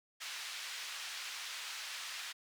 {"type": "band-pass noise", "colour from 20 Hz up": "white", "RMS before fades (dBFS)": -44, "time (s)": [0.2, 2.33], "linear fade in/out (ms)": 20, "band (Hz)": [1400, 4500], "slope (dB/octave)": 12, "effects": []}